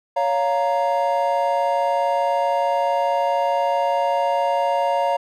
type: chord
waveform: triangle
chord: Bb minor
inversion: first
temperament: just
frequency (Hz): 559.4 / 699.2 / 932.3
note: Db5 / F5 / Bb5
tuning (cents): +16 / +2 / 0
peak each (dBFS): -20 / -20 / -20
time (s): 0.16-5.17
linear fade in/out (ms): 10
effects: none